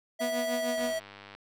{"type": "tone with pitch glide", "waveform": "square", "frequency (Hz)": [655, 647.9], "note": ["E5", "E5"], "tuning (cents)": [-11, -30], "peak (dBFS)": -30, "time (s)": [0.19, 1], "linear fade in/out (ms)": 20, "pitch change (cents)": -19, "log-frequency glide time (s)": [0.49, 0.83]}
{"type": "tone with tremolo", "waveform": "sawtooth", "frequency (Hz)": 243.4, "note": "B3", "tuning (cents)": -25, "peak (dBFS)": -26, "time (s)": [0.2, 0.94], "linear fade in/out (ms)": 20, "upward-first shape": "triangle", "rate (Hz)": 6.6, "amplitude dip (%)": 85}
{"type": "click train", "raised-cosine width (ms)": 0.3, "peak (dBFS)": -30, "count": 58, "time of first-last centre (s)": [0.78, 1.35], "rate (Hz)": 100}
{"effects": []}